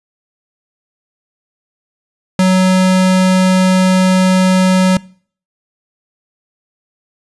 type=tone; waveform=square; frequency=186.1 Hz; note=F#3; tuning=10 cents sharp; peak=-8 dBFS; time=2.39-4.97 s; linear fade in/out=2 ms; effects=noise-tail reverb RT60 0.5 s tail -23 dB re dry + resampled to 24000 Hz